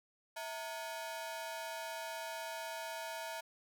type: ring-modulated tone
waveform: sawtooth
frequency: 784 Hz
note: G5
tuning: in tune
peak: -34 dBFS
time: 0.36-3.41 s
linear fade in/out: 10 ms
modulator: 132 Hz
effects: none